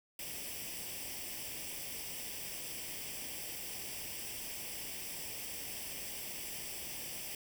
white noise with comb filter, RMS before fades -43 dBFS, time 0.19-7.35 s, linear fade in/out 2 ms, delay 0.37 ms, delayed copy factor +0.7, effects none

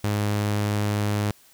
sawtooth tone, 103.83 Hz, G#2, in tune, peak -18 dBFS, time 0.04-1.31 s, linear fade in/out 0 ms, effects white hiss -55 dBFS RMS until 1.53 s

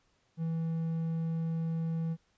triangle tone, 163.6 Hz, E3, 13 cents flat, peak -28 dBFS, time 0.37-2.17 s, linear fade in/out 50 ms, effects pink hiss -72 dBFS RMS until 2.37 s + resampled to 16000 Hz

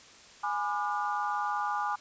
sine chord, G# diminished seventh, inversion none, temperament just, 830.6 / 996.7 / 1196.1 / 1435.3 Hz, G#5 / B5 / D6 / F6, 0 / +16 / +31 / +47 cents, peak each -32 / -36 / -33 / -38 dBFS, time 0.43-1.96 s, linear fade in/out 10 ms, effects white hiss -53 dBFS RMS until 2 s + resampled to 16000 Hz

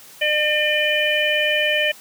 harmonic tone, 603 Hz, D5, 46 cents sharp, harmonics 1 / 3 / 4 / 5, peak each -22 / -22 / -22 / -22 dBFS, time 0.21-1.92 s, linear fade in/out 10 ms, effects white hiss -44 dBFS RMS until 2 s + high-pass 100 Hz 12 dB/octave

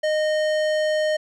sine tone with tanh clipping, 616 Hz, D#5, 17 cents flat, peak -21 dBFS, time 0.03-1.17 s, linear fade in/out 10 ms, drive 17 dB, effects none

